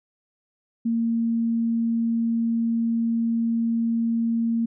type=tone; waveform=sine; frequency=230 Hz; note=A#3; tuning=23 cents flat; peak=-20 dBFS; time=0.85-4.66 s; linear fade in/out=10 ms; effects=none